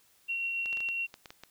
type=tone with tremolo; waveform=sine; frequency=2737 Hz; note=F7; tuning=36 cents flat; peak=-29 dBFS; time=0.28-1.07 s; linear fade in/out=20 ms; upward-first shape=triangle; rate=7.2 Hz; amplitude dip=25%
type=clicks; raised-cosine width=0.2 ms; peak=-27 dBFS; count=9; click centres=0.659 / 0.729 / 0.772 / 0.805 / 0.888 / 1.141 / 1.258 / 1.305 / 1.436 s
effects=white hiss -65 dBFS RMS until 1.5 s